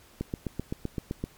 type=click train; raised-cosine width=3 ms; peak=-17 dBFS; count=9; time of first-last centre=0.21-1.24 s; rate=7.77 Hz; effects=pink hiss -56 dBFS RMS until 1.37 s + MP3 96 kbps